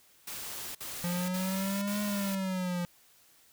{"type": "noise bursts", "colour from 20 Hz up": "white", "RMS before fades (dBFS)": -40, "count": 4, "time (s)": [0.27, 2.352], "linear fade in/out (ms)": 5, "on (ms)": 480, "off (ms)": 54}
{"type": "exponential two-way sweep", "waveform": "square", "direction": "up then down", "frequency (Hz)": [174, 207.7, 174], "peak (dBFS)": -31, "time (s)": [1.04, 2.85], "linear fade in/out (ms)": 0, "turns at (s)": 2.02}
{"effects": ["white hiss -62 dBFS RMS until 3.52 s"]}